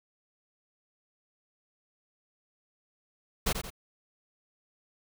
pink noise with echo, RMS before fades -27 dBFS, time 3.46-3.53 s, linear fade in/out 10 ms, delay 87 ms, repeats 2, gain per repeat -7 dB, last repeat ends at 3.704 s, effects none

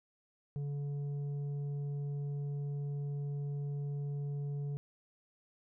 triangle tone with tanh clipping, 143.2 Hz, D3, 43 cents flat, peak -36 dBFS, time 0.56-4.77 s, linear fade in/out 0 ms, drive 10 dB, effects none

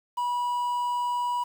triangle tone with quantisation, 975 Hz, B5, 23 cents flat, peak -23 dBFS, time 0.17-1.44 s, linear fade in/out 10 ms, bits 8, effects none

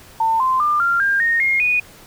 sine tone with pitch steps, 899 / 1038.7 / 1200 / 1386.4 / 1601.8 / 1850.7 / 2138 / 2470 Hz, A5 / C6 / D6 / F6 / G6 / A#6 / C7 / D#7, +37 / -13 / +37 / -13 / +37 / -13 / +37 / -13 cents, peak -14 dBFS, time 0.2-1.8 s, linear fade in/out 5 ms, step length 200 ms, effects pink hiss -44 dBFS RMS until 2.06 s

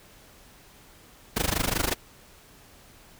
pink noise with amplitude modulation, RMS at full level -23 dBFS, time 1.36-1.95 s, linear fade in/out 10 ms, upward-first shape sine, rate 25.3 Hz, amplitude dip 90%, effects pink hiss -53 dBFS RMS until 3.19 s

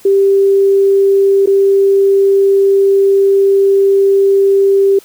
sine tone with dropouts, 393.3 Hz, G4, 6 cents sharp, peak -6 dBFS, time 0.05-4.99 s, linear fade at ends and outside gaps 5 ms, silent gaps 1.46-1.472 s, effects white hiss -42 dBFS RMS until 5.04 s

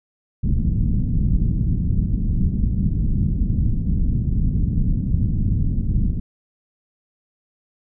pink low-pass noise, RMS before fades -19 dBFS, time 0.43-6.2 s, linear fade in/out 10 ms, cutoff 210 Hz, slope 24 dB/octave, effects none

